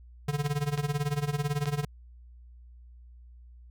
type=tone with tremolo; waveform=square; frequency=145.5 Hz; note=D3; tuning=16 cents flat; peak=-25 dBFS; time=0.28-1.85 s; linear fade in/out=5 ms; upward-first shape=sine; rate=18 Hz; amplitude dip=85%
type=clicks; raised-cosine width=0.2 ms; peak=-19 dBFS; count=3; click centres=0.463 / 0.777 / 1.657 s
effects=added 60 Hz sine -48 dBFS peak until 3.7 s